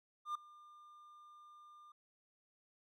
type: tone with ADSR envelope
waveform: triangle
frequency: 1200 Hz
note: D6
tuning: 37 cents sharp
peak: -33 dBFS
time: 0.25-1.92 s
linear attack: 100 ms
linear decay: 5 ms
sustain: -22 dB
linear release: 4 ms
effects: none